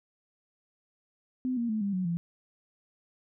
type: tone with pitch steps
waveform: sine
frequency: 255 / 235.2 / 216.9 / 200.1 / 184.53 / 170.19 Hz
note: C4 / A#3 / A3 / G3 / F#3 / F3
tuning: -44 / +16 / -25 / +36 / -4 / -44 cents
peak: -27 dBFS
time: 1.45-2.17 s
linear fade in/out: 0 ms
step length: 120 ms
effects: none